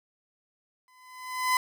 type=tone with exponential growth; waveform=30% pulse; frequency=1014 Hz; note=B5; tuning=45 cents sharp; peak=-17 dBFS; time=0.88-1.57 s; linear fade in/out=1 ms; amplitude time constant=150 ms; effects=none